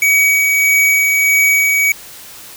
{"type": "tone with tremolo", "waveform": "square", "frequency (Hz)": 2264, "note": "C#7", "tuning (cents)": 36, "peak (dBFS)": -9, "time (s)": [0.02, 1.92], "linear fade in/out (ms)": 2, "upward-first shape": "sine", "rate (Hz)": 1.6, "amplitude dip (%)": 25, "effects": ["white hiss -35 dBFS RMS until 2.56 s"]}